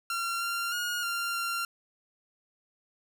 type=tone with pitch steps; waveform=sawtooth; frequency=1372 / 1384 / 1436 / 1388 / 1380 Hz; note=F6 / F6 / F6 / F6 / F6; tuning=-31 / -16 / +48 / -11 / -21 cents; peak=-26 dBFS; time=0.1-1.65 s; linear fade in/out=2 ms; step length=310 ms; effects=none